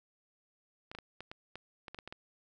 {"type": "clicks", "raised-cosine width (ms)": 0.3, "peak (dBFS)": -28, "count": 11, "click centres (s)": [0.915, 0.95, 0.987, 1.206, 1.315, 1.556, 1.882, 1.946, 1.988, 2.076, 2.125], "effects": []}